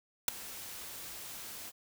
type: noise with ADSR envelope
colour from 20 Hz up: white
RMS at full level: -23 dBFS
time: 0.28-1.72 s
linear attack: 3 ms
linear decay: 7 ms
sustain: -22 dB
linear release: 38 ms
effects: none